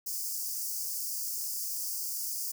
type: high-pass noise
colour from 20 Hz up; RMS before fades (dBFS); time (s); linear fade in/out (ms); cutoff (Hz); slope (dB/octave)
white; -35; 0.06-2.52; 10; 4700; 96
effects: none